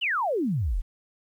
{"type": "exponential sweep", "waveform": "sine", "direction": "down", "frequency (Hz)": [3136, 32.22], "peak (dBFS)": -23, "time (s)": [0.01, 0.82], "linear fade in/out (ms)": 20, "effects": ["10-bit"]}